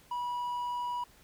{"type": "tone", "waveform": "triangle", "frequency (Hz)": 974, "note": "B5", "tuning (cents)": -24, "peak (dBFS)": -30, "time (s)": [0.11, 1.04], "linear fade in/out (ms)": 5, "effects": ["pink hiss -60 dBFS RMS until 1.23 s"]}